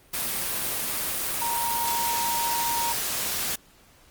sine tone in noise, 935 Hz, A#5, 5 cents sharp, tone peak -26 dBFS, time 1.41-2.93 s, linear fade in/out 10 ms, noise white, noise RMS -28 dBFS, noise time 0.13-3.56 s, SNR -1 dB, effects pink hiss -56 dBFS RMS until 4.1 s + Opus 32 kbps

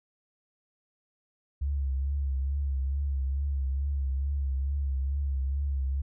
sine tone with vibrato, 68.7 Hz, C#2, 15 cents flat, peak -26 dBFS, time 1.61-6.02 s, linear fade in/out 10 ms, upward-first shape triangle, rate 2.3 Hz, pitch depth 69 cents each way, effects none

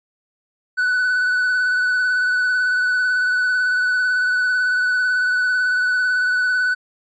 triangle tone with vibrato, 1491 Hz, F#6, 13 cents sharp, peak -14 dBFS, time 0.77-6.75 s, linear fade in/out 20 ms, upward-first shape triangle, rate 18 Hz, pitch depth 29 cents each way, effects resampled to 16000 Hz

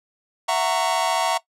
45% pulse chord, F# dominant seventh, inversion third, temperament just, 666 / 740 / 925 / 1110 Hz, E5 / F#5 / A#5 / C#6, +18 / 0 / -14 / +2 cents, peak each -25 / -25 / -24 / -27 dBFS, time 0.48-1.38 s, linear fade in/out 10 ms, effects noise-tail reverb RT60 0.1 s tail -18 dB re dry + low-pass 10000 Hz 12 dB/octave

